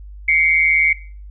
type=tone pair together; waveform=sine; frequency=2100 / 2259 Hz; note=C7 / C#7; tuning=+6 / +32 cents; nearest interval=minor second; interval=126 cents; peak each=-15 dBFS; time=0.28-0.93 s; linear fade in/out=5 ms; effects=noise-tail reverb RT60 0.4 s tail -17 dB re dry + added 50 Hz sine -33 dBFS peak until 1.3 s